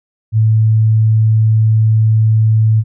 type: tone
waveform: sine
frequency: 110 Hz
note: A2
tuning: in tune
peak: -7 dBFS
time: 0.32-2.84 s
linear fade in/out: 50 ms
effects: none